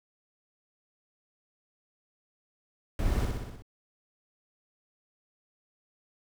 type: noise with echo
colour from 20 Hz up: brown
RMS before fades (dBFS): -29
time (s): 2.99-3.25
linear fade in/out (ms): 2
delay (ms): 62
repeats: 6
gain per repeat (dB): -3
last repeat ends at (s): 3.622
effects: none